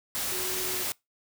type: tone in noise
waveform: sine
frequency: 370 Hz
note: F#4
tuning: in tune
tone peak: -37 dBFS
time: 0.32-0.83 s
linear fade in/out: 0 ms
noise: white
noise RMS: -31 dBFS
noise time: 0.15-0.92 s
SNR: -9 dB
effects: noise-tail reverb RT60 0.2 s tail -24 dB re dry